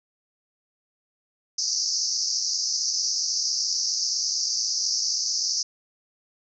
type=band-pass noise; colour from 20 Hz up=white; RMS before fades=-26 dBFS; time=1.58-5.63 s; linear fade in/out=5 ms; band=4700 to 6200 Hz; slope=96 dB/octave; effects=none